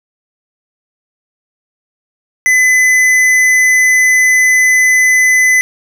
sine tone with tanh clipping, 2015 Hz, B6, 34 cents sharp, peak -8 dBFS, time 2.46-5.61 s, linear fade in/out 0 ms, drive 13 dB, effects none

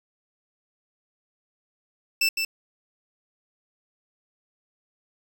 25% pulse tone with echo, 2659 Hz, E7, 14 cents sharp, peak -15 dBFS, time 2.21-2.29 s, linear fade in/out 5 ms, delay 160 ms, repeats 1, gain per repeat -5 dB, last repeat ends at 2.45 s, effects 7-bit

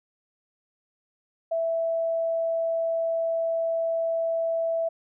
sine tone, 660 Hz, E5, 2 cents sharp, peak -23 dBFS, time 1.51-4.89 s, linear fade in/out 10 ms, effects none

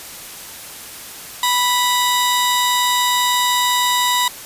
sawtooth tone pair together, 986 / 3756 Hz, B5 / A#7, -3 / +12 cents, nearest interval octave + major seventh, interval 2315 cents, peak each -12 / -17 dBFS, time 1.43-4.28 s, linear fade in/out 2 ms, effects white hiss -34 dBFS RMS until 4.45 s + resampled to 32000 Hz

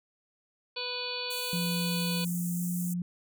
harmonic tone, 493.9 Hz, B4, in tune, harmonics 1 / 2 / 3 / 5 / 6 / 7 / 8 / 9, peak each -40 / -43 / -47 / -39 / -43 / -41 / -43 / -37 dBFS, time 0.76-2.25 s, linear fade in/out 10 ms
pink high-pass noise, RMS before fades -40 dBFS, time 1.3-2.94 s, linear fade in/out 10 ms, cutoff 6900 Hz, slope 48 dB/octave
sine tone with pitch glide, 174.5 to 176.43 Hz, F3 to F3, -1 to +18 cents, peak -29 dBFS, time 1.53-3.02 s, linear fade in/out 2 ms, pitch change +19 cents, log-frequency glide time 2.54-2.64 s
effects none

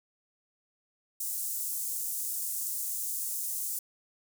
pink high-pass noise, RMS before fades -34 dBFS, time 1.2-3.79 s, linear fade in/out 5 ms, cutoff 7700 Hz, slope 24 dB/octave, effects none

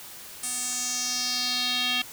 square tone with band-pass filter sweep, 248.5 Hz, B3, 11 cents sharp, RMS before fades -28 dBFS, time 0.43-2.02 s, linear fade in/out 5 ms, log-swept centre 8900 to 3100 Hz, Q 3.5, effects white hiss -43 dBFS RMS until 2.12 s

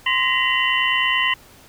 sine tone cluster, 1040 / 1890 / 2019 / 2768 / 3007 Hz, C6 / A#6 / B6 / F7 / F#7, -11 / +23 / +38 / -16 / +27 cents, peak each -23 dBFS, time 0.06-1.34 s, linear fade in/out 5 ms, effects pink hiss -48 dBFS RMS until 1.68 s

